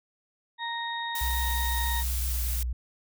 harmonic tone, 932.3 Hz, A#5, in tune, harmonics 1 / 2 / 4, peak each -33 / -35 / -36 dBFS, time 0.58-2.04 s, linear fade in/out 50 ms
blue noise, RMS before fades -34 dBFS, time 1.15-2.63 s, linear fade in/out 2 ms
sine tone with pitch glide, 62 to 60.65 Hz, B1 to B1, +7 to -31 cents, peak -27 dBFS, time 1.21-2.73 s, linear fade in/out 5 ms, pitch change -38 cents, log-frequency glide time 2.16-2.47 s
effects none

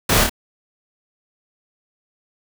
pink noise with echo, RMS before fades -17 dBFS, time 0.09-0.24 s, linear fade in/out 5 ms, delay 28 ms, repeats 2, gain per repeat -3 dB, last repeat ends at 0.296 s, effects none

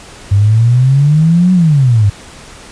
sine exponential two-way sweep, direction up then down, 97.4 to 186.7 to 97.4 Hz, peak -5 dBFS, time 0.31-2.1 s, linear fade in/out 10 ms, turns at 1.53 s, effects pink hiss -34 dBFS RMS until 2.71 s + resampled to 22050 Hz

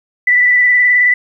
sine tone with vibrato, 1975.5 Hz, B6, in tune, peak -7 dBFS, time 0.27-1.14 s, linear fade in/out 5 ms, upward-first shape square, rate 19 Hz, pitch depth 19 cents each way, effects 8-bit

